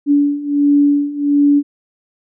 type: beating tone pair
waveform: sine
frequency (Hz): 286.6 / 288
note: D4 / D4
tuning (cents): -42 / -34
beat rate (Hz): 1.4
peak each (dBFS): -15 / -12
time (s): 0.06-1.63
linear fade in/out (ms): 50
effects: none